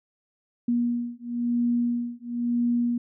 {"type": "beating tone pair", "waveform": "sine", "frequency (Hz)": [238.7, 239.69], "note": ["A#3", "A#3"], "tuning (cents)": [41, 48], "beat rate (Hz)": 0.99, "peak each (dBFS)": -26, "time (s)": [0.68, 2.98], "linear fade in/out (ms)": 5, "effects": []}